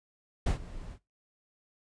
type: noise with ADSR envelope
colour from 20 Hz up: brown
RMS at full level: -23 dBFS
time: 0.46-0.99 s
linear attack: 8 ms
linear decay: 110 ms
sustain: -20 dB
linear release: 71 ms
effects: noise-tail reverb RT60 0.2 s tail -18 dB re dry + resampled to 22050 Hz